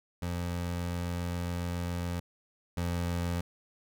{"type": "tone pair in turn", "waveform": "25% pulse", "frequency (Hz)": [87.31, 86.76], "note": ["F2", "F2"], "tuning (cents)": [0, -11], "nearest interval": "unison", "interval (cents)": 11, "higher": "first", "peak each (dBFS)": [-28, -26], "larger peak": "second", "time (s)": [[0.22, 2.2], [2.77, 3.41]], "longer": "first", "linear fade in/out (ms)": 5, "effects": []}